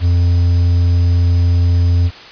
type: tone with quantisation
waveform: triangle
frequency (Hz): 87.1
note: F2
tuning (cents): -4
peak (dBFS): -7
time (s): 0-2.11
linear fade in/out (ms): 50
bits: 6
effects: white hiss -35 dBFS RMS until 2.31 s + resampled to 11025 Hz